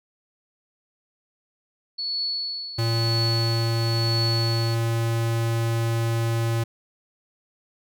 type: tone with tremolo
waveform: sine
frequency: 4414 Hz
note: C#8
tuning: 8 cents flat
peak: -23 dBFS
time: 1.98-4.75 s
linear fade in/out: 10 ms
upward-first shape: triangle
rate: 1 Hz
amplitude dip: 70%
type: tone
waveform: square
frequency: 115 Hz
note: A#2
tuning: 23 cents flat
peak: -22 dBFS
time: 2.78-6.64 s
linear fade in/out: 10 ms
effects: none